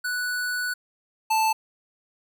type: tone pair in turn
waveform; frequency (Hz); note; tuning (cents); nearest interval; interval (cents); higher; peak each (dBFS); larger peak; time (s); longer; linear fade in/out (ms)
square; 1480 / 880; F#6 / A5; 0 / 0; major sixth; 900; first; -26 / -20; second; 0.04-0.74 / 1.3-1.53; first; 10
effects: none